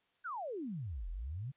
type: exponential two-way sweep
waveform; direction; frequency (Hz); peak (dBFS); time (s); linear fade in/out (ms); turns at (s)
sine; down then up; 1581 to 39.29 to 143.7; -38; 0.24-1.52; 20; 1.09
effects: white hiss -75 dBFS RMS until 1.56 s + resampled to 8000 Hz